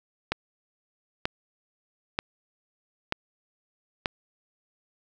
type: click train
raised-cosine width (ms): 0.3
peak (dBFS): -9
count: 5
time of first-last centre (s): 0.32-4.058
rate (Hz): 1.07
effects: none